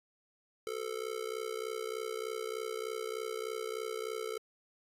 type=tone with amplitude modulation; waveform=square; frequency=440 Hz; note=A4; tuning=in tune; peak=-33 dBFS; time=0.67-4.38 s; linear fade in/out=0 ms; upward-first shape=sine; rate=63.3 Hz; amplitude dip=90%; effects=resampled to 32000 Hz + 11-bit